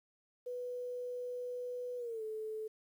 sine tone with pitch glide, 493.9 to 435 Hz, B4 to A4, 0 to -20 cents, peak -38 dBFS, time 0.46-2.68 s, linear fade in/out 10 ms, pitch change -220 cents, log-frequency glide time 1.97-2.23 s, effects 11-bit

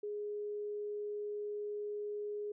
sine tone, 415.6 Hz, G#4, 1 cent sharp, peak -37 dBFS, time 0.03-2.52 s, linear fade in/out 5 ms, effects none

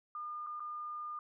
sine tone with dropouts, 1211 Hz, D#6, 47 cents flat, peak -39 dBFS, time 0.15-1.19 s, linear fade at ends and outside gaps 2 ms, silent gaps 0.465-0.469 / 0.597-0.603 s, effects none

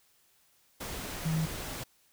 sine tone in noise, 159.8 Hz, D#3, 47 cents sharp, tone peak -27 dBFS, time 1.25-1.46 s, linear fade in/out 10 ms, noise pink, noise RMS -39 dBFS, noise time 0.8-1.84 s, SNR +9 dB, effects white hiss -67 dBFS RMS until 2.12 s

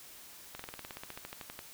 slowing click train, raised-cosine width 0.3 ms, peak -26 dBFS, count 17, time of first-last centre 0.55-1.591 s, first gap 44 ms, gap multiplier 1.05, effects white hiss -52 dBFS RMS until 1.73 s

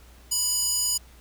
square tone with high-pass filter, 987 Hz, B5, 1 cent flat, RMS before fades -25 dBFS, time 0.31-0.98 s, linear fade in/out 10 ms, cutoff 6200 Hz, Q 2.8, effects added 60 Hz sine -49 dBFS peak until 1.2 s + pink hiss -55 dBFS RMS until 1.2 s

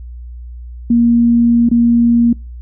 sine tone with dropouts, 235.4 Hz, A#3, 17 cents sharp, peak -7 dBFS, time 0.9-2.33 s, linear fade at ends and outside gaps 5 ms, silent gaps 1.69-1.713 s, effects noise-tail reverb RT60 0.3 s tail -25 dB re dry + added 60 Hz sine -27 dBFS peak until 2.61 s

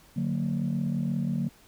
sine chord, D augmented, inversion none, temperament just, 146.83 / 183.54 / 229.4 Hz, D3 / F#3 / A#3, 0 / -14 / -28 cents, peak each -29 dBFS, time 0.16-1.49 s, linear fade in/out 10 ms, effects tanh soft clip ceiling -20 dBFS + pink hiss -57 dBFS RMS until 1.67 s

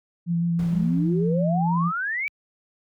sine tone with vibrato, 170 Hz, F3, 46 cents flat, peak -20 dBFS, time 0.26-1.92 s, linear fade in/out 50 ms, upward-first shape square, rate 6.3 Hz, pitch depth 14 cents each way
brown noise with exponential decay, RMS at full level -33 dBFS, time 0.59-2.07 s, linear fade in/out 2 ms, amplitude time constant 320 ms
sine exponential sweep, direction up, 185 to 2349 Hz, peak -24 dBFS, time 0.73-2.28 s, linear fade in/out 0 ms
effects high-pass 60 Hz 12 dB/octave

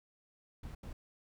brown noise bursts at uneven times, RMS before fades -45 dBFS, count 2, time 0.63-0.75 / 0.83-0.93 s, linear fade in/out 5 ms, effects none

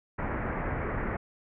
pink low-pass noise, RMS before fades -32 dBFS, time 0.18-1.17 s, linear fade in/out 10 ms, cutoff 2100 Hz, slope 48 dB/octave, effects none

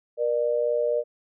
sine tone pair together, 475.9 / 599.6 Hz, A#4 / D5, +36 / +36 cents, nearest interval major third, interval 400 cents, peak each -24 dBFS, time 0.17-1.04 s, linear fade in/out 50 ms, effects none

